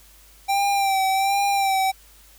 square tone with vibrato, 784 Hz, G5, in tune, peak -19 dBFS, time 0.48-1.92 s, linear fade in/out 20 ms, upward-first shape sine, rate 1.3 Hz, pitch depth 41 cents each way, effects added 50 Hz sine -52 dBFS peak until 2.38 s + white hiss -52 dBFS RMS until 2.38 s

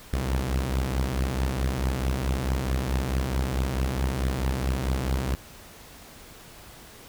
sawtooth beating tone pair, 61.74 / 66.34 Hz, B1 / C2, 0 / +25 cents, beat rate 4.6 Hz, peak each -25 / -22 dBFS, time 0.13-5.35 s, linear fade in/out 0 ms, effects pink hiss -47 dBFS RMS until 7.08 s

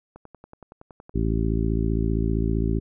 click train, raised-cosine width 1 ms, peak -29 dBFS, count 11, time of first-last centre 0.16-1.095 s, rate 10.7 Hz
harmonic tone, 55.3 Hz, A1, 9 cents sharp, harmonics 1 / 2 / 3 / 4 / 5 / 6 / 7, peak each -24 / -27 / -29 / -30 / -31 / -32 / -32 dBFS, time 1.14-2.8 s, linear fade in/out 20 ms
effects none

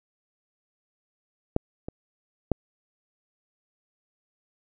clicks, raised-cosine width 2 ms, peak -8 / -20 / -8 dBFS, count 3, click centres 1.564 / 1.885 / 2.517 s, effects none

